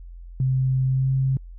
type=tone with pitch glide; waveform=sine; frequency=130.81 to 133.02 Hz; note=C3 to C3; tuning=0 to +29 cents; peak=-18 dBFS; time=0.4-1.37 s; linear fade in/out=2 ms; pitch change=+29 cents; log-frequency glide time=0.85-1.12 s; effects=added 43 Hz sine -37 dBFS peak until 1.58 s